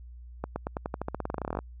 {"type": "accelerating click train", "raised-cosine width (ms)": 1, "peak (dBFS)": -17, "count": 22, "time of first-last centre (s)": [0.44, 1.589], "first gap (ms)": 120, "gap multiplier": 0.91, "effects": ["added 60 Hz sine -43 dBFS peak until 1.8 s"]}